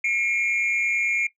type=tone pair together; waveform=sine; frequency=2169 / 2380 Hz; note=C#7 / D7; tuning=-38 / +22 cents; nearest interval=major second; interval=160 cents; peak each=-21 dBFS; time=0.04-1.27 s; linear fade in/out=5 ms; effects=noise-tail reverb RT60 0.1 s tail -17 dB re dry + tanh soft clip ceiling -17 dBFS